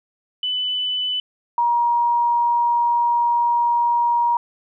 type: tone pair in turn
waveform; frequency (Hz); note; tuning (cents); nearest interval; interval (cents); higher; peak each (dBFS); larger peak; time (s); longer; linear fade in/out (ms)
sine; 2997 / 948.9; F#7 / A#5; +22 / +31; octave + minor sixth; 1991; first; -20 / -15; second; 0.43-1.2 / 1.58-4.37; second; 2
effects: none